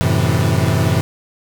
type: chord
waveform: 40% pulse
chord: F# half-diminished seventh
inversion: none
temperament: equal with one note detuned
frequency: 92.5 / 110 / 130.81 / 162.17 Hz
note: F#2 / A2 / C3 / E3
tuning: 0 / 0 / 0 / -28 cents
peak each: -18 dBFS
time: 0.01-1.01 s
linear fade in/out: 0 ms
effects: none